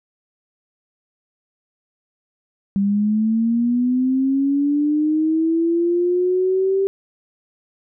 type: linear sweep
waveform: sine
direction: up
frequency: 196 to 392 Hz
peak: -15 dBFS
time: 2.76-6.87 s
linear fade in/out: 0 ms
effects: none